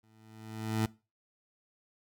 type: tone with exponential growth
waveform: 20% pulse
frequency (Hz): 110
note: A2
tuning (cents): 0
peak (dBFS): -21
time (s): 0.03-0.86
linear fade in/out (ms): 5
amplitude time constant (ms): 180
effects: noise-tail reverb RT60 0.3 s tail -21 dB re dry